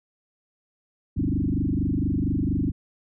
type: tone with frequency modulation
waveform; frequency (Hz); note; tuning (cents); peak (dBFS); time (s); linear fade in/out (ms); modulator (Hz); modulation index
sine; 181.7; F#3; -31; -21; 1.16-2.72; 20; 24.3; 5.1
effects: none